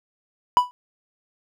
triangle tone with exponential decay, 987.8 Hz, B5, in tune, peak -6 dBFS, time 0.57-0.71 s, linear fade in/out 0 ms, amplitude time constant 30 ms, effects none

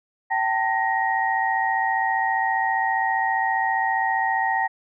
sine tone cluster, 774 / 889 / 1880 Hz, G5 / A5 / A#6, -22 / +18 / +14 cents, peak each -24 dBFS, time 0.3-4.68 s, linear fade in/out 20 ms, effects none

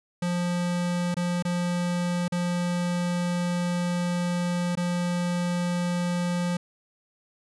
square tone with dropouts, 175.9 Hz, F3, 13 cents sharp, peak -25 dBFS, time 0.22-6.57 s, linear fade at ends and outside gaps 5 ms, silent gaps 1.144-1.167 / 1.425-1.45 / 2.281-2.321 / 4.754-4.772 s, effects resampled to 24000 Hz

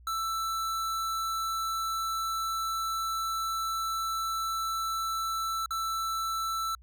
square tone with dropouts, 1326 Hz, E6, 10 cents sharp, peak -30 dBFS, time 0.07-6.75 s, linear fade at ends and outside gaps 2 ms, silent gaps 5.66-5.707 s, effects added 60 Hz sine -51 dBFS peak until 6.82 s

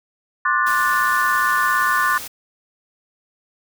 sine chord, D dominant seventh, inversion third, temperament just, 1057.2 / 1174.7 / 1468.3 / 1762 Hz, C6 / D6 / F#6 / A6, +18 / 0 / -14 / +2 cents, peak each -21 dBFS, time 0.45-2.18 s, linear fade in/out 5 ms
white noise, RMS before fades -32 dBFS, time 0.66-2.28 s, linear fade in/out 10 ms
effects none

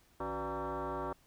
sine tone with frequency modulation, 276.4 Hz, C#4, 5 cents flat, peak -34 dBFS, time 0.2-1.13 s, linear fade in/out 5 ms, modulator 216 Hz, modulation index 4.6, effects tanh soft clip ceiling -30 dBFS + pink hiss -67 dBFS RMS until 1.26 s

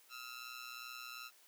15% pulse ring-modulated tone, 1334 Hz, E6, 20 cents sharp, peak -37 dBFS, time 0.09-1.31 s, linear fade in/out 50 ms, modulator 61.3 Hz, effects white hiss -65 dBFS RMS until 1.47 s + high-pass 400 Hz 12 dB/octave

